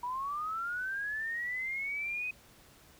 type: linear sweep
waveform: sine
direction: up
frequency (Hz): 960 to 2525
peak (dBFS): -33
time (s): 0.03-2.31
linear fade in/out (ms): 5
effects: pink hiss -59 dBFS RMS until 2.99 s